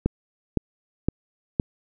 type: click train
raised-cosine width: 3 ms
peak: -7 dBFS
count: 4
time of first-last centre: 0.06-1.598 s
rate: 1.95 Hz
effects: none